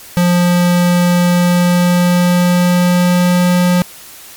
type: tone with pitch glide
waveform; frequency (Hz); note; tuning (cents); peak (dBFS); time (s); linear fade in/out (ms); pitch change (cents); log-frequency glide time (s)
square; 176.3 to 178.35; F3 to F3; +17 to +37; -9; 0.17-3.82; 0; +20; 1.33-3.47
effects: white hiss -35 dBFS RMS until 4.36 s + MP3 96 kbps